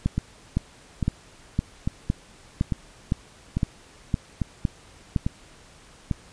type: two click trains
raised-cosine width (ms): 5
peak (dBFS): -9 / -11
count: 11 / 8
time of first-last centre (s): 0.06-5.162 / 0.18-6.112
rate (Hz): 1.96 / 1.18
effects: pink hiss -51 dBFS RMS until 6.32 s + resampled to 22050 Hz